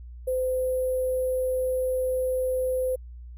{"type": "tone with sample-and-hold", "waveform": "sine", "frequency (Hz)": 512, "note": "C5", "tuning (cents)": -38, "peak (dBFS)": -23, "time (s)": [0.27, 2.96], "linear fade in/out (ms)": 10, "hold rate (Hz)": 11025, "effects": ["added 60 Hz sine -39 dBFS peak until 3.37 s"]}